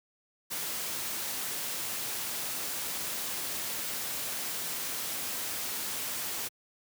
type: noise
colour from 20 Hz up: white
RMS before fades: -35 dBFS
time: 0.5-6.49 s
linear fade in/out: 20 ms
effects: high-pass 100 Hz 12 dB/octave